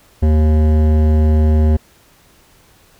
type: tone with hard clipping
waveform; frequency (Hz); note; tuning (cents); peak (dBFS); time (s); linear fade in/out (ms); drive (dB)
sine; 77.2; D#2; -13; -11; 0.22-1.77; 10; 14
effects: pink hiss -50 dBFS RMS until 2.99 s